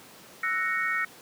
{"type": "chord", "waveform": "sine", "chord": "F# dominant seventh", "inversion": "third", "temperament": "equal", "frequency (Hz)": [1318.5, 1480, 1864.7, 2217], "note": ["E6", "F#6", "A#6", "C#7"], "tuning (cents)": [0, 0, 0, 0], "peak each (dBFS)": [-32, -34, -28, -31], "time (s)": [0.43, 1.05], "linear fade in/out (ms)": 5, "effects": ["pink hiss -49 dBFS RMS until 1.21 s", "high-pass 200 Hz 12 dB/octave"]}